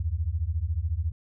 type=beating tone pair; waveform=sine; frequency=74.5 / 88.5 Hz; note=D2 / F2; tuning=+25 / +23 cents; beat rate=14 Hz; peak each=-28 / -28 dBFS; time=0-1.12 s; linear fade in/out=5 ms; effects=none